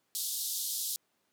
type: band-pass noise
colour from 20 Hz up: white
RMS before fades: -35 dBFS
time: 0.15-0.96 s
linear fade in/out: 0 ms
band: 3500 to 15000 Hz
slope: 48 dB/octave
effects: pink hiss -75 dBFS RMS until 1.32 s + high-pass 200 Hz 12 dB/octave